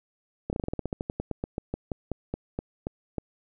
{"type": "slowing click train", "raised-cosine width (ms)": 2, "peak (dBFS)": -16, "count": 23, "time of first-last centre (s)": [0.5, 3.183], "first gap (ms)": 29, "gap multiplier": 1.12, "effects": []}